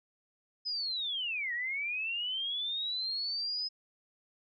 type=linear two-way sweep; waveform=sine; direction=down then up; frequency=5090 to 1864.7 to 5090 Hz; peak=-32 dBFS; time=0.65-3.69 s; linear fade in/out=20 ms; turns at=1.53 s; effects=none